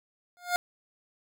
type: tone with exponential growth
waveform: 25% pulse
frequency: 710 Hz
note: F5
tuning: 28 cents sharp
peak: -17 dBFS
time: 0.37-0.56 s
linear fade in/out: 0 ms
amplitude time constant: 41 ms
effects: none